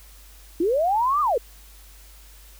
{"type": "linear two-way sweep", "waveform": "sine", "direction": "up then down", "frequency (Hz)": [311.1, 1236, 420], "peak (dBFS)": -18, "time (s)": [0.6, 1.38], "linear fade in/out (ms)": 5, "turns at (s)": 1.21, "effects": ["added 50 Hz sine -46 dBFS peak until 2.59 s", "white hiss -51 dBFS RMS until 2.59 s"]}